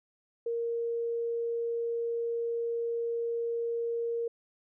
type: tone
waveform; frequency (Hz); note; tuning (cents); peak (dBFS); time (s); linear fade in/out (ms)
sine; 466.2; A#4; 0; -29; 0.46-4.28; 5
effects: none